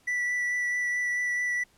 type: tone with vibrato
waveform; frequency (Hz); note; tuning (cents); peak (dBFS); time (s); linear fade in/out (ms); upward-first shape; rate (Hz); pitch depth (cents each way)
triangle; 1964; B6; -10; -24; 0.07-1.64; 10; triangle; 4.6; 12
effects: pink hiss -63 dBFS RMS until 1.77 s + low-pass 12000 Hz 12 dB/octave